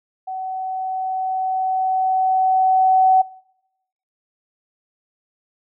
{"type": "tone with level ramp", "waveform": "sine", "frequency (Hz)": 754, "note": "F#5", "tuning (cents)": 32, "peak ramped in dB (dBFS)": [-25, -10], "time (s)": [0.27, 3.22], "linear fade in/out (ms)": 10, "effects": ["noise-tail reverb RT60 0.9 s tail -25 dB re dry"]}